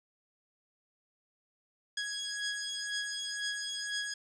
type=beating tone pair; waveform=15% pulse; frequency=1661 / 1663 Hz; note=G#6 / G#6; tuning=0 / +2 cents; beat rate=2 Hz; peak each=-30 / -32 dBFS; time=1.97-4.14 s; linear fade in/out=5 ms; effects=resampled to 22050 Hz + 10-bit